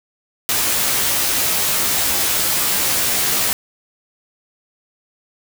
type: noise with comb filter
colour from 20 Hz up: white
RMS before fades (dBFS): -18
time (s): 0.49-3.53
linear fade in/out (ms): 0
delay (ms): 15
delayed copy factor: +0.8
effects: none